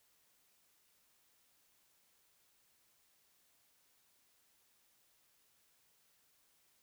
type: silence
effects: white hiss -73 dBFS RMS until 6.82 s